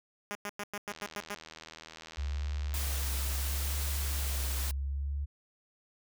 5% pulse tone bursts, 205.1 Hz, G#3, 21 cents flat, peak -24 dBFS, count 8, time 0.31-1.346 s, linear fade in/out 0 ms, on 42 ms, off 100 ms
click train, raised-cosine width 0.2 ms, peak -29 dBFS, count 172, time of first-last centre 0.9-3.032 s, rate 80.2 Hz
sine tone with vibrato, 69.1 Hz, C#2, 5 cents flat, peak -31 dBFS, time 2.17-5.26 s, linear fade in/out 20 ms, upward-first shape triangle, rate 0.74 Hz, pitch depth 50 cents each way
white noise, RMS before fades -38 dBFS, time 2.74-4.71 s, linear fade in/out 0 ms
effects none

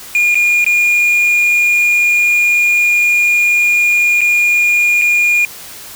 triangle tone with dropouts, 2426 Hz, D#7, 44 cents flat, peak -7 dBFS, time 0.15-5.45 s, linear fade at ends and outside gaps 1 ms, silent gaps 0.345-0.354 / 0.644-0.664 / 4.208-4.215 / 5.015-5.019 s, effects white hiss -32 dBFS RMS until 5.95 s

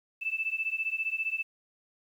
sine beating tone pair, 2630 / 2645 Hz, E7 / E7, -5 / +5 cents, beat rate 15 Hz, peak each -32 / -32 dBFS, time 0.21-1.43 s, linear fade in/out 20 ms, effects 10-bit

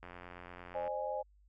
click train, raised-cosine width 0.5 ms, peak -33 dBFS, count 76, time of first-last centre 0.03-0.877 s, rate 88.6 Hz
sine chord, Ab major, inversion first, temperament equal with one note detuned, 523.3 / 608 / 830.6 Hz, C5 / Eb5 / Ab5, 0 / -40 / 0 cents, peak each -39 dBFS, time 0.74-1.23 s, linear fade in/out 20 ms
effects added 50 Hz sine -62 dBFS peak until 1.48 s

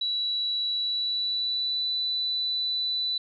sine tone with pitch glide, 3925 to 3980 Hz, B7 to B7, -11 to +13 cents, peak -25 dBFS, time 0.01-3.18 s, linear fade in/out 5 ms, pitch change +24 cents, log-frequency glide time 0.7-1.88 s, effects none

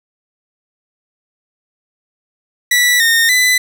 sawtooth tone with pitch steps, 1959 / 1836 / 2001 Hz, B6 / A#6 / B6, -15 / -27 / +22 cents, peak -6 dBFS, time 2.71-3.58 s, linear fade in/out 5 ms, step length 290 ms, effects none

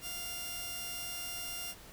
5% pulse tone pair together, 698.5 / 2794 Hz, F5 / F7, 0 / 0 cents, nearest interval 2 octaves, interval 2400 cents, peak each -34 / -31 dBFS, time 0.01-1.75 s, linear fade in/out 50 ms, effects pink hiss -53 dBFS RMS until 1.92 s

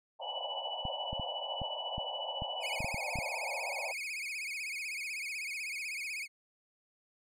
white band-pass noise, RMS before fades -41 dBFS, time 0.19-3.93 s, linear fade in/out 20 ms, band 520 to 940 Hz, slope 96 dB/octave
sine tone with tremolo, 2960 Hz, F#7, in tune, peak -35 dBFS, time 0.21-2.8 s, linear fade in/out 50 ms, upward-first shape triangle, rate 14 Hz, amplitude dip 75%
clicks, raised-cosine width 5 ms, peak -27 dBFS, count 11, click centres 0.853 / 1.13 / 1.197 / 1.617 / 1.981 / 2.421 / 2.805 / 2.845 / 2.944 / 3.157 / 3.188 s
40% pulse tone with vibrato, 2349 Hz, D7, in tune, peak -36 dBFS, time 2.6-6.28 s, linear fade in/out 50 ms, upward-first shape sine, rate 16 Hz, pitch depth 150 cents each way
effects low-pass 12000 Hz 12 dB/octave

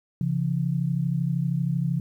sine tone pair together, 136.7 / 169.52 Hz, C#3 / E3, -24 / +49 cents, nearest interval major third, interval 373 cents, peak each -25 dBFS, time 0.21-2 s, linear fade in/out 2 ms, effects 10-bit

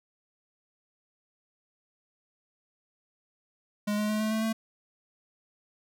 square tone with pitch steps, 207.9 / 210.8 / 213.7 / 216.7 / 219.8 / 222.8 Hz, G#3 / G#3 / G#3 / A3 / A3 / A3, +2 / +26 / +50 / -26 / -2 / +22 cents, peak -27 dBFS, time 3.87-4.53 s, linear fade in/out 10 ms, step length 110 ms, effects none

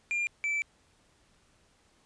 triangle tone pair in turn, 2399 / 2321 Hz, D7 / D7, +36 / -21 cents, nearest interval minor second, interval 57 cents, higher first, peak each -26 dBFS, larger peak neither, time 0.11-0.27 / 0.44-0.62 s, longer second, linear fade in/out 0 ms, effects pink hiss -66 dBFS RMS until 2.05 s + resampled to 22050 Hz

